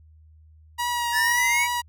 sawtooth tone with vibrato, 958 Hz, A#5, 47 cents sharp, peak -20 dBFS, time 0.78-1.82 s, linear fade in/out 20 ms, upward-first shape triangle, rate 2.4 Hz, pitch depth 22 cents each way
square exponential sweep, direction up, 1711 to 2291 Hz, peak -21 dBFS, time 1.12-1.68 s, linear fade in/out 50 ms
effects added 78 Hz sine -49 dBFS peak until 1.88 s

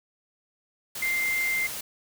sine tone in noise, 2093 Hz, C7, in tune, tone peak -24 dBFS, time 1.02-1.67 s, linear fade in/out 5 ms, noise white, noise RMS -35 dBFS, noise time 0.95-1.81 s, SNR +8 dB, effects none

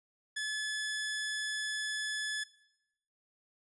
sawtooth tone, 1719 Hz, A6, 41 cents flat, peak -30 dBFS, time 0.36-2.44 s, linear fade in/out 10 ms, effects noise-tail reverb RT60 0.9 s tail -19 dB re dry + resampled to 24000 Hz

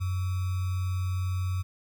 sine tone with sample-and-hold, 92.2 Hz, F#2, 6 cents flat, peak -26 dBFS, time 0-1.63 s, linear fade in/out 20 ms, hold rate 1225 Hz, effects none

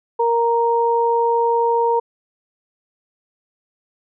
sine tone pair together, 466.9 / 932.3 Hz, A#4 / A#5, +3 / 0 cents, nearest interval octave, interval 1197 cents, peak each -17 dBFS, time 0.19-2 s, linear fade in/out 10 ms, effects none

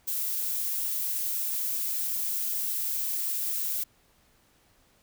violet noise, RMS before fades -30 dBFS, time 0.07-3.84 s, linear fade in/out 10 ms, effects pink hiss -64 dBFS RMS until 5.02 s

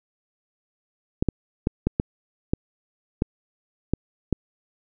clicks, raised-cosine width 3 ms, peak -7 dBFS, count 9, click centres 1.225 / 1.287 / 1.671 / 1.87 / 1.999 / 2.535 / 3.221 / 3.936 / 4.327 s, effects none

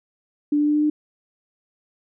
sine tone with pitch steps, 293.8 / 295.7 / 297.6 / 299.5 / 301.4 Hz, D4 / D4 / D4 / D4 / D4, +1 / +12 / +23 / +34 / +45 cents, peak -16 dBFS, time 0.52-0.9 s, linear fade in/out 5 ms, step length 76 ms, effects none

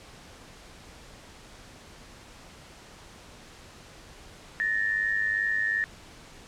sine tone pair together, 1750.4 / 1853 Hz, A6 / A#6, -9 / -11 cents, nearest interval minor second, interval 98 cents, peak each -27 dBFS, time 4.6-5.84 s, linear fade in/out 0 ms, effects pink hiss -49 dBFS RMS until 6.47 s + low-pass 8000 Hz 12 dB/octave

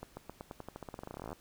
accelerating click train, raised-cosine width 1 ms, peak -28 dBFS, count 26, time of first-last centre 0.03-1.329 s, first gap 140 ms, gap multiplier 0.9, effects pink hiss -62 dBFS RMS until 1.4 s

